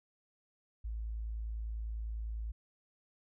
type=tone; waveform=sine; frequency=55 Hz; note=A1; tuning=in tune; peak=-36 dBFS; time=0.84-2.52 s; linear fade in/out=10 ms; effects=none